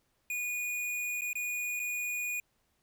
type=tone with dropouts; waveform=square; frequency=2455 Hz; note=D#7; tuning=24 cents flat; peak=-33 dBFS; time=0.3-2.4 s; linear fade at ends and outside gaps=2 ms; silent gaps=1.21-1.218 / 1.331-1.354 / 1.795-1.799 s; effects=pink hiss -75 dBFS RMS until 2.82 s